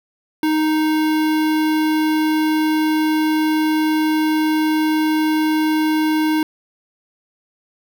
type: tone with notch filter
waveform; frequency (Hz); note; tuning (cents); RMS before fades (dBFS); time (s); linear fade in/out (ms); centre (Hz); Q
square; 311.1; D#4; 0; -17; 0.43-6.43; 2; 7300; 1
effects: none